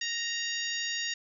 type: harmonic tone with a mistuned harmonic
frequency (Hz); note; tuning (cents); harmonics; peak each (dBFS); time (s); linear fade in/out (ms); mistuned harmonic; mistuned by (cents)
932.3; A#5; 0; 2 / 3 / 4 / 5 / 6 / 7; -35 / -37 / -38 / -39 / -40 / -40; 0.01-1.14; 5; 7; +57
effects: none